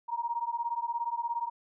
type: beating tone pair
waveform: sine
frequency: 932.3 / 949.3 Hz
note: A#5 / A#5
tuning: 0 / +31 cents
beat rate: 17 Hz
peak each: -33 / -33 dBFS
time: 0.08-1.5 s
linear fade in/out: 20 ms
effects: none